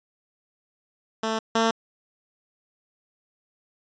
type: tone pair in turn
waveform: 10% pulse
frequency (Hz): 221.7 / 226.1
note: A3 / A3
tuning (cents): +13 / +47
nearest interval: unison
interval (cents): 34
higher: second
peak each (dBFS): -16 / -11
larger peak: second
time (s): 1.23-1.39 / 1.55-1.71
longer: neither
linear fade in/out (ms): 5
effects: resampled to 16000 Hz